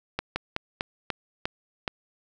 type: slowing click train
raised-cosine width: 0.3 ms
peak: -11 dBFS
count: 7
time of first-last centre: 0.19-1.878 s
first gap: 170 ms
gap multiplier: 1.2
effects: none